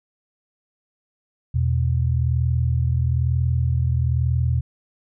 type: tone pair together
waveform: sine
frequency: 82.41 / 123.48 Hz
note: E2 / B2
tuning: 0 / 0 cents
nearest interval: perfect fifth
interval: 700 cents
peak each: -20 dBFS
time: 1.54-4.61 s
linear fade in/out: 10 ms
effects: none